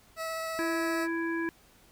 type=tone with vibrato; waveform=20% pulse; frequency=649 Hz; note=E5; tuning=27 cents flat; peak=-28 dBFS; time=0.16-1.08 s; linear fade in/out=50 ms; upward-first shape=sine; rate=15 Hz; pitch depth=8 cents each way
type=harmonic tone; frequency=332.2 Hz; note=E4; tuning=13 cents sharp; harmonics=1 / 3 / 5 / 7; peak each=-30 / -40 / -35 / -45 dBFS; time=0.59-1.49 s; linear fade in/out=0 ms
effects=pink hiss -60 dBFS RMS until 1.91 s